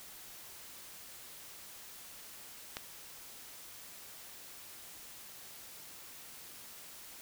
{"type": "click", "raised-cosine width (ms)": 0.2, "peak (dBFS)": -20, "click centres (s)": 2.769, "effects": ["white hiss -51 dBFS RMS until 7.21 s"]}